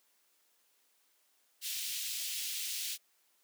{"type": "high-pass noise", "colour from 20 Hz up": "pink", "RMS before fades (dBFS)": -38, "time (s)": [1.61, 2.98], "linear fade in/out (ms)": 50, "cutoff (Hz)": 2800, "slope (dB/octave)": 24, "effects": ["white hiss -72 dBFS RMS until 3.43 s", "high-pass 300 Hz 12 dB/octave"]}